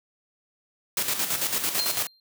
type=noise with tremolo; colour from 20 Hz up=white; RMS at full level=-25 dBFS; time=0.97-2.07 s; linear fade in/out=2 ms; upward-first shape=square; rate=9 Hz; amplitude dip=55%
type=tone with exponential decay; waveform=triangle; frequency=4179 Hz; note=C8; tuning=3 cents flat; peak=-22 dBFS; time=1.79-2.2 s; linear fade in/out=2 ms; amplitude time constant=89 ms
effects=high-pass 100 Hz 12 dB/octave